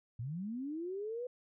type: linear sweep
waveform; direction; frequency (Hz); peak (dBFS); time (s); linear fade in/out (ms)
sine; up; 107.3 to 504; -37; 0.19-1.27; 5
effects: none